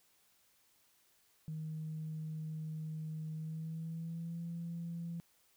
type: tone with pitch glide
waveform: sine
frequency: 156.8 to 169.03 Hz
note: D#3 to E3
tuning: +14 to +44 cents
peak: -38 dBFS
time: 1.48-5.2 s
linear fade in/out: 0 ms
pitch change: +130 cents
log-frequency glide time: 3.34-4.42 s
effects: tanh soft clip ceiling -34 dBFS + white hiss -71 dBFS RMS until 5.56 s